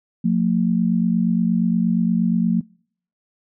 sine tone pair together, 178.2 / 226.7 Hz, F3 / A#3, +35 / -48 cents, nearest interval major third, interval 417 cents, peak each -18 dBFS, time 0.24-2.61 s, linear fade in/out 10 ms, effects noise-tail reverb RT60 0.6 s tail -26 dB re dry

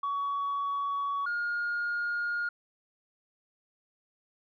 sine tone pair in turn, 1126 / 1423 Hz, C#6 / F6, +27 / +32 cents, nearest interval major third, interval 405 cents, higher second, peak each -27 dBFS, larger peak neither, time 0.03-1.26 / 1.26-2.49 s, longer neither, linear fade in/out 5 ms, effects tanh soft clip ceiling -26 dBFS

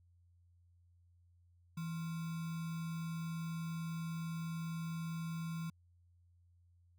sine tone with sample-and-hold, 164.6 Hz, E3, 2 cents flat, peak -38 dBFS, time 1.77-5.7 s, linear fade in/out 5 ms, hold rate 1225 Hz, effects added 87 Hz sine -65 dBFS peak until 6.98 s

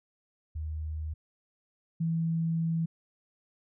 sine tone pair in turn, 77.78 / 164.29 Hz, D#2 / E3, 0 / -6 cents, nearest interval octave + minor second, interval 1294 cents, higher second, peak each -32 / -26 dBFS, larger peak second, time 0.55-1.14 / 2-2.86 s, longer second, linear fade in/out 10 ms, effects none

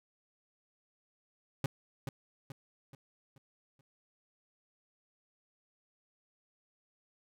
40% pulse tone with echo, 136 Hz, C#3, 33 cents flat, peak -28 dBFS, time 1.64-1.66 s, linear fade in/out 2 ms, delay 430 ms, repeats 5, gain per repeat -7 dB, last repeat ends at 3.81 s, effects none

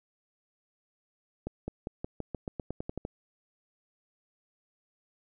accelerating click train, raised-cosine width 2 ms, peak -21 dBFS, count 13, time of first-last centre 1.47-3.051 s, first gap 210 ms, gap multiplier 0.91, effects none

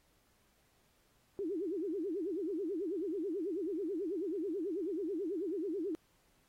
sine tone with vibrato, 356.9 Hz, F4, 38 cents sharp, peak -34 dBFS, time 1.39-5.95 s, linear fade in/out 0 ms, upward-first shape sine, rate 9.2 Hz, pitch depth 260 cents each way, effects pink hiss -72 dBFS RMS until 6.48 s + AAC 48 kbps

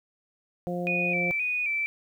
harmonic tone, 176.5 Hz, F3, 19 cents sharp, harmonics 1 / 2 / 3 / 4, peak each -31 / -35 / -33 / -37 dBFS, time 0.67-1.31 s, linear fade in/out 0 ms
sine tone with vibrato, 2400 Hz, D7, 37 cents sharp, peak -25 dBFS, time 0.87-1.86 s, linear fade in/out 0 ms, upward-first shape square, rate 1.9 Hz, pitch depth 53 cents each way
effects 10-bit

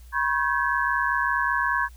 sine tone cluster, 974 / 1082 / 1548 / 1693 Hz, B5 / C#6 / G6 / G#6, -24 / -42 / -22 / +33 cents, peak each -28 / -26 / -27 / -26 dBFS, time 0.12-1.89 s, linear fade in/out 50 ms, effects added 60 Hz sine -43 dBFS peak until 1.96 s + white hiss -58 dBFS RMS until 1.96 s

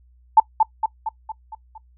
sine tone with echo, 880 Hz, A5, in tune, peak -6 dBFS, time 0.37-0.4 s, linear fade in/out 5 ms, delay 230 ms, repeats 6, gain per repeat -5 dB, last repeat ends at 1.78 s, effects noise-tail reverb RT60 0.1 s tail -20 dB re dry + added 61 Hz sine -51 dBFS peak until 1.97 s

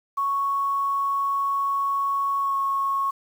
sine tone with pitch glide, 1108.7 to 1097.9 Hz, C#6 to C#6, 0 to -17 cents, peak -21 dBFS, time 0.17-3.11 s, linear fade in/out 10 ms, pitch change -17 cents, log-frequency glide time 2.4-2.55 s, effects 8-bit

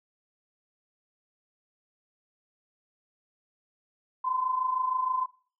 sine tone pair together, 1002 / 1028.4 Hz, B5 / C6, +25 / -30 cents, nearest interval unison, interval 45 cents, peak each -33 / -27 dBFS, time 4.24-5.26 s, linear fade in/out 10 ms, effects noise-tail reverb RT60 0.4 s tail -19 dB re dry

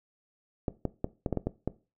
clicks, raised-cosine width 2 ms, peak -15 dBFS, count 8, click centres 0.682 / 0.853 / 1.044 / 1.262 / 1.327 / 1.373 / 1.47 / 1.676 s, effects noise-tail reverb RT60 0.3 s tail -18 dB re dry

